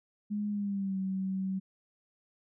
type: tone with pitch glide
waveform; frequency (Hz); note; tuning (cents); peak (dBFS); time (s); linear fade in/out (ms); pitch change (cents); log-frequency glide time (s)
sine; 207.7 to 190.46; G#3 to G3; 0 to -50; -30; 0.3-1.6; 20; -150; 0.49-0.98
effects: none